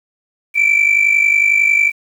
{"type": "tone pair together", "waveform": "sine", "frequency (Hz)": [2298, 2349], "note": ["D7", "D7"], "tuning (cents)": [-38, 0], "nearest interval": "unison", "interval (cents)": 38, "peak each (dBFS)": [-12, -10], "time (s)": [0.54, 1.92], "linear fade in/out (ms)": 50, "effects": ["tanh soft clip ceiling -6 dBFS", "7-bit"]}